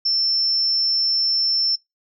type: tone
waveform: sine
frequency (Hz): 5360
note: E8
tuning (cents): +28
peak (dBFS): -16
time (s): 0.05-1.76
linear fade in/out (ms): 10
effects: noise-tail reverb RT60 0.2 s tail -26 dB re dry